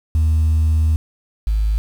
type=tone pair in turn; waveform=sine; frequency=79 / 52.73 Hz; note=D#2 / G#1; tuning=+27 / +27 cents; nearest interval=perfect fifth; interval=700 cents; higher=first; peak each=-10 / -13 dBFS; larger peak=first; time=0.15-0.96 / 1.47-1.78 s; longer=first; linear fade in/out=0 ms; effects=tanh soft clip ceiling -11 dBFS + 7-bit